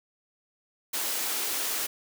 white high-pass noise, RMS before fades -30 dBFS, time 0.93-1.87 s, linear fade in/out 10 ms, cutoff 260 Hz, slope 24 dB/octave, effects none

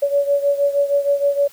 sine beating tone pair, 565 / 571.4 Hz, C#5 / D5, +33 / -48 cents, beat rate 6.4 Hz, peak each -16 / -20 dBFS, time 0.02-1.48 s, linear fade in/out 10 ms, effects white hiss -47 dBFS RMS until 1.52 s

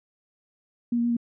sine tone with pitch steps, 238.4 / 235.4 / 238.3 / 235.1 Hz, A#3 / A#3 / A#3 / A#3, +39 / +17 / +38 / +15 cents, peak -21 dBFS, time 0.92-1.168 s, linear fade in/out 5 ms, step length 62 ms, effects none

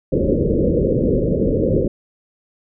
white low-pass noise, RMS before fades -17 dBFS, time 0.12-1.88 s, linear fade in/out 5 ms, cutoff 550 Hz, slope 96 dB/octave, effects none

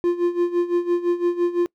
triangle tone with tremolo, 349.2 Hz, F4, in tune, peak -13 dBFS, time 0.04-1.66 s, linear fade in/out 0 ms, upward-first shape sine, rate 5.9 Hz, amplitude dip 80%, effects noise-tail reverb RT60 0.1 s tail -25 dB re dry

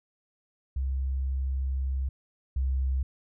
sine tone pair in turn, 66.4 / 65.87 Hz, C2 / C2, +26 / +12 cents, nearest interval unison, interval 14 cents, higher first, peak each -26 / -24 dBFS, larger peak second, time 0.76-2.09 / 2.56-3.03 s, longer first, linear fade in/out 5 ms, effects none

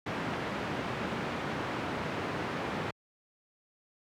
pink band-pass noise, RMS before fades -35 dBFS, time 0.06-2.91 s, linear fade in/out 5 ms, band 130 to 2200 Hz, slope 12 dB/octave, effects high-pass 60 Hz 12 dB/octave

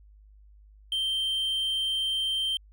triangle tone, 3136 Hz, G7, in tune, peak -24 dBFS, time 0.92-2.57 s, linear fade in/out 2 ms, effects added 51 Hz sine -51 dBFS peak until 2.72 s

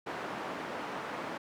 white band-pass noise, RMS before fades -39 dBFS, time 0.06-1.38 s, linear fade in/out 10 ms, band 190 to 1200 Hz, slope 12 dB/octave, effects none

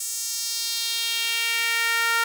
sawtooth tone with high-pass filter sweep, 461.6 Hz, A#4, 17 cents flat, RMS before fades -25 dBFS, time 0-2.24 s, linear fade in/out 5 ms, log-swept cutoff 7500 to 1400 Hz, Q 2.1, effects none

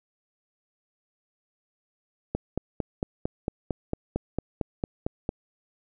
click train, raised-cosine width 2 ms, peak -13 dBFS, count 14, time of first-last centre 2.35-5.291 s, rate 4.42 Hz, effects none

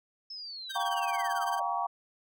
sine linear sweep, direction down, 5274 to 560 Hz, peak -39 dBFS, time 0.3-1.62 s, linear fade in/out 5 ms
sawtooth tone with tremolo, 1568 Hz, G6, in tune, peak -31 dBFS, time 0.69-1.6 s, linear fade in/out 20 ms, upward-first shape sine, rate 18 Hz, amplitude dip 85%
sine chord, G half-diminished seventh, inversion third, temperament just, 705.6 / 784 / 940.8 / 1128.9 Hz, F5 / G5 / Bb5 / Db6, +18 / 0 / +16 / +31 cents, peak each -34 dBFS, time 0.75-1.87 s, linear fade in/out 10 ms
effects none

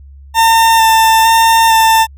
40% pulse tone with vibrato, 900 Hz, A5, 39 cents sharp, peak -5 dBFS, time 0.34-2.07 s, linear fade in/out 50 ms, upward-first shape square, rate 1.1 Hz, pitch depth 13 cents each way, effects added 69 Hz sine -33 dBFS peak until 2.17 s

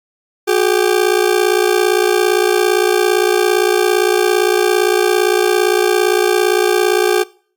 40% pulse ring-modulated tone, 393.5 Hz, G4, 7 cents sharp, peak -7 dBFS, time 0.47-7.24 s, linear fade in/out 20 ms, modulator 28.8 Hz, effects noise-tail reverb RT60 0.5 s tail -23 dB re dry + Opus 48 kbps

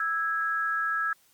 sine tone pair together, 1318.5 / 1653.2 Hz, E6 / G#6, 0 / -8 cents, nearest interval major third, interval 392 cents, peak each -28 dBFS, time 0-1.13 s, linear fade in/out 2 ms, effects white hiss -63 dBFS RMS until 1.33 s + Opus 32 kbps

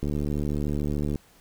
click train, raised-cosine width 3 ms, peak -16 dBFS, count 84, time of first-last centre 0.03-1.158 s, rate 73.6 Hz, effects pink hiss -57 dBFS RMS until 1.4 s

